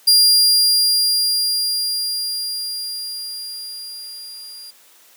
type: tone with level ramp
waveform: sawtooth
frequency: 4800 Hz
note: D8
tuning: 37 cents sharp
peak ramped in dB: -6 to -32 dBFS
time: 0.07-4.71 s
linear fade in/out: 10 ms
effects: white hiss -50 dBFS RMS until 5.16 s + high-pass 300 Hz 12 dB/octave